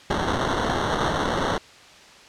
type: noise with sample-and-hold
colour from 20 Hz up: white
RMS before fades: -24 dBFS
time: 0.1-1.58 s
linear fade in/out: 2 ms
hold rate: 2450 Hz
effects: white hiss -47 dBFS RMS until 2.28 s + low-pass 5000 Hz 12 dB/octave